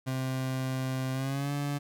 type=tone with pitch glide; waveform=30% pulse; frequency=130.81 to 143.48 Hz; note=C3 to D3; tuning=0 to -40 cents; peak=-27 dBFS; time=0.06-1.79 s; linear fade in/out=20 ms; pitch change=+160 cents; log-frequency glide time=1.13-1.52 s; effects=none